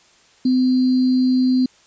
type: tone with sample-and-hold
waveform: sine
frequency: 255.5 Hz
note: C4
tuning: 41 cents flat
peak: -13 dBFS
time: 0.45-1.66 s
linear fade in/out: 5 ms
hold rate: 4410 Hz
effects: white hiss -53 dBFS RMS until 1.86 s + resampled to 16000 Hz